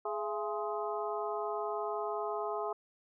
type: harmonic tone with a mistuned harmonic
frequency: 209.3 Hz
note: G#3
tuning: 14 cents sharp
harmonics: 2 / 3 / 4 / 5 / 6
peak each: -37 / -39 / -40 / -41 / -42 dBFS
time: 0.05-2.73 s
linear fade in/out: 5 ms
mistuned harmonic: 3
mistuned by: +120 cents
effects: none